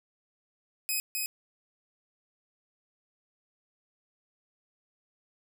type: tone with echo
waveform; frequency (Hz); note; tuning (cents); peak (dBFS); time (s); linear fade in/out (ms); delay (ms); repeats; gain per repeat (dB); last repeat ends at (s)
5% pulse; 2526; D#7; +26; -19; 0.89-1; 0; 260; 1; -2; 1.26
effects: none